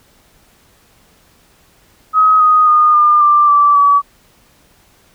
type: tone with pitch steps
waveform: sine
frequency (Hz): 1268 / 1246.2 / 1224.8 / 1203.8 / 1183.1 / 1162.8 / 1142.8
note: D#6 / D#6 / D#6 / D6 / D6 / D6 / D6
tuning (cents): +32 / +2 / -28 / +42 / +12 / -18 / -48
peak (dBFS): -6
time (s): 2.13-4.02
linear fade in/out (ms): 50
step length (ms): 270
effects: pink hiss -51 dBFS RMS until 5.14 s